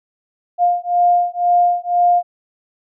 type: beating tone pair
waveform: sine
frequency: 704 / 706 Hz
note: F5 / F5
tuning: +14 / +19 cents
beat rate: 2 Hz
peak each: -15 dBFS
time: 0.58-2.23 s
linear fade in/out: 50 ms
effects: none